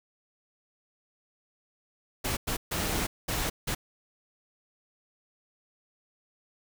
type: noise bursts at uneven times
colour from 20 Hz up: pink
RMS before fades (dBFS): -30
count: 5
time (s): 2.24-2.37 / 2.47-2.57 / 2.71-3.07 / 3.28-3.5 / 3.67-3.75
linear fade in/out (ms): 10
effects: none